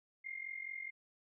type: tone with amplitude modulation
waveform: sine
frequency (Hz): 2118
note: C7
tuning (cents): +21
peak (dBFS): -38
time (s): 0.24-0.91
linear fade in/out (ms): 20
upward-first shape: sine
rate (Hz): 44.6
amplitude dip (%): 80
effects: none